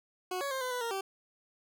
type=tone with pitch steps; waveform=20% pulse; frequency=366.8 / 559 / 529 / 506 / 494.8 / 464.3 / 387.4 Hz; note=F#4 / C#5 / C5 / B4 / B4 / A#4 / G4; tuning=-15 / +14 / +19 / +42 / +3 / -7 / -20 cents; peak=-28 dBFS; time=0.31-1.01 s; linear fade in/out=5 ms; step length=100 ms; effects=none